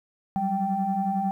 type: tone cluster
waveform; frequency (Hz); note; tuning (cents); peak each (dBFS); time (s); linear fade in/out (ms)
sine; 186.1 / 197.1 / 780; F#3 / G3 / G5; +10 / +10 / -9; -31 / -27 / -25; 0.36-1.31; 0
effects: tanh soft clip ceiling -15 dBFS + 10-bit